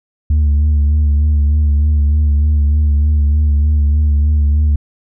sine tone with vibrato, 74.1 Hz, D2, 16 cents sharp, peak -6 dBFS, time 0.3-4.76 s, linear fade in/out 5 ms, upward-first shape sine, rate 3.3 Hz, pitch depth 44 cents each way, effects tanh soft clip ceiling -8 dBFS

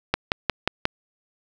click train, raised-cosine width 0.3 ms, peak -3 dBFS, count 5, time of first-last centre 0.14-0.854 s, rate 5.6 Hz, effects none

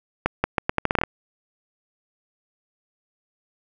accelerating click train, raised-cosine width 0.5 ms, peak -4 dBFS, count 11, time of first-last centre 0.26-1.036 s, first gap 180 ms, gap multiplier 0.79, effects none

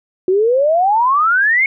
sine exponential sweep, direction up, 360.1 to 2215 Hz, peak -10 dBFS, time 0.28-1.66 s, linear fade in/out 2 ms, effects none

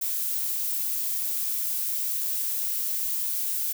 violet noise, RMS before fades -28 dBFS, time 0.01-3.73 s, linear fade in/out 10 ms, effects none

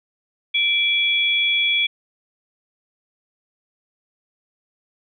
sine tone pair together, 2342 / 3360 Hz, D7 / G#7, -5 / +19 cents, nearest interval tritone, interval 624 cents, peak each -19 / -19 dBFS, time 0.54-1.87 s, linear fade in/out 10 ms, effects none

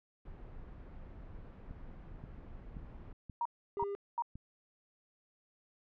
brown noise, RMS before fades -49 dBFS, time 0.25-3.13 s, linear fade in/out 5 ms
click train, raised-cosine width 5 ms, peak -34 dBFS, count 6, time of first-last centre 1.71-4.356 s, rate 1.89 Hz
sine tone bursts, 944 Hz, A#5, 22 cents sharp, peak -31 dBFS, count 3, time 3.41-4.222 s, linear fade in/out 2 ms, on 44 ms, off 340 ms
triangle tone, 401.7 Hz, G4, 42 cents sharp, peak -34 dBFS, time 3.77-3.95 s, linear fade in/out 0 ms
effects low-pass 2000 Hz 12 dB/octave

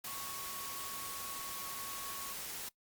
sine tone in noise, 1108.7 Hz, C#6, in tune, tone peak -47 dBFS, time 0.07-2.33 s, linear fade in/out 5 ms, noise white, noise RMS -43 dBFS, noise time 0.04-2.69 s, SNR -7 dB, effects noise-tail reverb RT60 0.1 s tail -21 dB re dry + Opus 48 kbps

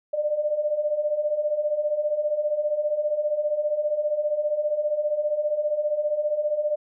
sine beating tone pair, 587.3 / 602.3 Hz, D5 / D5, 0 / +44 cents, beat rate 15 Hz, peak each -28 / -23 dBFS, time 0.13-6.76 s, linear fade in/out 10 ms, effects none

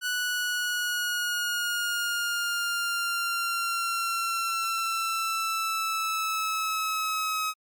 sawtooth exponential sweep, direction down, 1480 to 1272 Hz, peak -23 dBFS, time 0.01-7.54 s, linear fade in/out 50 ms, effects Opus 48 kbps

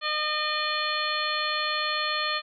harmonic tone with a mistuned harmonic, 609 Hz, D#5, 37 cents flat, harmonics 1 / 2 / 3 / 4 / 5 / 6 / 7, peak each -36 / -30 / -32 / -34 / -35 / -34 / -32 dBFS, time 0.01-2.42 s, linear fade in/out 50 ms, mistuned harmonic 6, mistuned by -84 cents, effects none

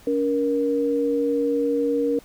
sine tone pair together, 283.4 / 471.6 Hz, C#4 / A#4, +38 / +20 cents, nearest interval major sixth, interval 882 cents, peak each -23 / -21 dBFS, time 0.07-2.19 s, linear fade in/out 2 ms, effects pink hiss -51 dBFS RMS until 2.24 s

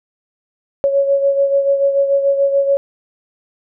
sine beating tone pair, 554.4 / 561.3 Hz, C#5 / C#5, 0 / +22 cents, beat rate 6.9 Hz, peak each -12 / -20 dBFS, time 0.84-2.77 s, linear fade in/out 0 ms, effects none

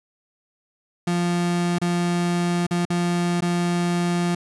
35% pulse tone with dropouts, 174.4 Hz, F3, 2 cents flat, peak -18 dBFS, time 1.07-4.35 s, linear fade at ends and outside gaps 5 ms, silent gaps 1.785-1.815 / 2.667-2.709 / 2.853-2.901 / 3.407-3.421 s, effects resampled to 24000 Hz

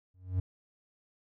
triangle tone with exponential growth, 92.2 Hz, F#2, 6 cents flat, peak -22 dBFS, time 0.14-0.4 s, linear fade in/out 5 ms, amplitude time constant 56 ms, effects none

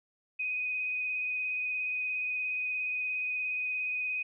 sine tone with vibrato, 2500 Hz, D#7, 8 cents sharp, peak -30 dBFS, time 0.39-4.23 s, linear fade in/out 10 ms, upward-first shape triangle, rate 17 Hz, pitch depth 20 cents each way, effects none

